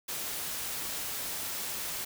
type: noise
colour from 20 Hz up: white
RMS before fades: -36 dBFS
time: 0.08-2.05 s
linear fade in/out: 10 ms
effects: none